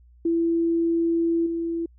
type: tone with level steps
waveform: sine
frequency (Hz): 334.2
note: E4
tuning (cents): +24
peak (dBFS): -19 / -24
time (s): 0.25-1.86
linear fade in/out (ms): 5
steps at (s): 1.46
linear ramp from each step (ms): 5
effects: added 60 Hz sine -50 dBFS peak until 1.98 s